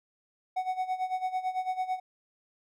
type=tone with tremolo; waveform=triangle; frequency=744 Hz; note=F#5; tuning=9 cents sharp; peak=-24 dBFS; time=0.56-2 s; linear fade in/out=10 ms; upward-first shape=sine; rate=9 Hz; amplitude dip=80%; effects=none